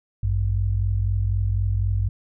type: tone pair together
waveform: sine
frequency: 54.02 / 98 Hz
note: A1 / G2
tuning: -31 / 0 cents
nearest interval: minor seventh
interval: 1031 cents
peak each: -23 / -21 dBFS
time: 0.23-2.09 s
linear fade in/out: 5 ms
effects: none